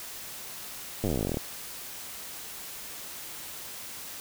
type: slowing click train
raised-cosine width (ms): 2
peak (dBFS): -16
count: 21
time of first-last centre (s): 1.04-1.371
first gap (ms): 9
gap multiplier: 1.06
effects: white hiss -41 dBFS RMS until 4.2 s